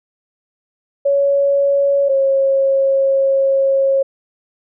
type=tone pair in turn; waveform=sine; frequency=560 / 543.1 Hz; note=C#5 / C#5; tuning=+18 / -36 cents; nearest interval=minor second; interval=54 cents; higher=first; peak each=-11 dBFS; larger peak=neither; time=1.05-2.09 / 2.09-4.03 s; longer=second; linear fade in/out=10 ms; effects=none